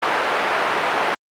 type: band-pass noise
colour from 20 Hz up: pink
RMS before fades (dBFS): -20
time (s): 0.02-1.15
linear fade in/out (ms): 10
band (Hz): 620 to 2000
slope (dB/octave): 12
effects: Opus 48 kbps